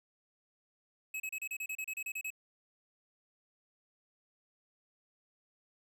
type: tone bursts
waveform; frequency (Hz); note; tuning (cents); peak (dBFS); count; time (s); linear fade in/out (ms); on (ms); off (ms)
square; 2567; E7; -47; -37; 13; 1.14-2.304; 5; 60; 32
effects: none